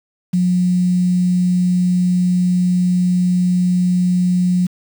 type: tone with quantisation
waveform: sine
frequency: 180 Hz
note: F#3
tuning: 47 cents flat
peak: -12 dBFS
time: 0.33-4.67 s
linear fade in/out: 10 ms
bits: 6
effects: none